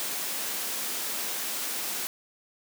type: high-pass noise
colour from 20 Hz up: white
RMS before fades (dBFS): -32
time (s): 0-2.07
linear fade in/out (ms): 0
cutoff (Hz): 180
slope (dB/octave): 24
effects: none